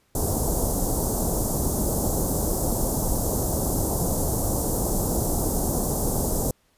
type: band-stop noise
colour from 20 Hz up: pink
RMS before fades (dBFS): -24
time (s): 0.15-6.51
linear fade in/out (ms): 2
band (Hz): 810 to 6900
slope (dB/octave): 24
effects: pink hiss -65 dBFS RMS until 6.77 s + resampled to 32000 Hz